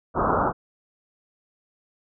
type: low-pass noise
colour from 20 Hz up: white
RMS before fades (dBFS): -22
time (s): 0.14-0.53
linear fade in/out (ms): 50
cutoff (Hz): 1400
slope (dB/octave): 96
effects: none